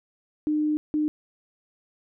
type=tone bursts at uneven times; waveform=sine; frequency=303.1 Hz; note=D#4; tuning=45 cents flat; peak=-21 dBFS; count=2; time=0.47-0.77 / 0.94-1.08 s; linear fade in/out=0 ms; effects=none